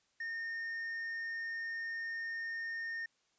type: tone with tanh clipping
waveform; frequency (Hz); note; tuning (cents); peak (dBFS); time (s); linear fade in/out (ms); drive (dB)
sine; 1830; A#6; -32; -38; 0.2-3.06; 5; 3
effects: white hiss -75 dBFS RMS until 3.38 s + resampled to 16000 Hz